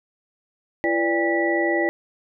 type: tone cluster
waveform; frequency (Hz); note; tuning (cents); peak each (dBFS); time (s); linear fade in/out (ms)
sine; 338.2 / 494.3 / 586 / 804 / 1950; E4 / B4 / D5 / G5 / B6; +44 / +1 / -4 / +44 / -23; -22 / -31 / -25 / -28 / -24; 0.84-1.89; 0
effects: none